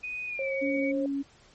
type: tone with pitch glide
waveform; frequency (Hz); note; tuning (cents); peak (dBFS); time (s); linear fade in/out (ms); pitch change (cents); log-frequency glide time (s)
sine; 2489 to 2256; D#7 to C#7; 0 to +30; -32; 0.03-0.92; 10; -170; 0.27-0.54
type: tone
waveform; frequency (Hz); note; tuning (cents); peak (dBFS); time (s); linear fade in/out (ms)
sine; 540; C#5; -45; -29; 0.39-1.06; 2
type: tone with vibrato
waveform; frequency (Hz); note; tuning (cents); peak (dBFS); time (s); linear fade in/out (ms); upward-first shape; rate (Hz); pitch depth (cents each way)
sine; 279.7; C#4; +16; -27; 0.61-1.23; 20; sine; 3.2; 11
effects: pink hiss -58 dBFS RMS until 1.54 s + MP3 32 kbps